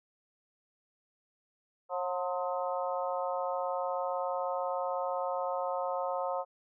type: harmonic tone with a mistuned harmonic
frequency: 180.4 Hz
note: F#3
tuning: 44 cents flat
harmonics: 3 / 4 / 5 / 6 / 7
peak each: -34 / -36 / -38 / -40 / -41 dBFS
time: 1.89-6.45 s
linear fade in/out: 50 ms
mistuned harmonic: 6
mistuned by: -55 cents
effects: none